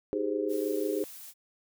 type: chord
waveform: sine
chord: Ab major seventh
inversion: second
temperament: just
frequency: 311.5 / 389.3 / 415.3 / 519.1 Hz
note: Eb4 / G4 / Ab4 / C5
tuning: +2 / -12 / 0 / -14 cents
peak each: -33 / -34 / -31 / -35 dBFS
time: 0.13-1.04 s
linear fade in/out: 0 ms
type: noise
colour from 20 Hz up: blue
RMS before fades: -46 dBFS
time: 0.48-1.34 s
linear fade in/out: 50 ms
effects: none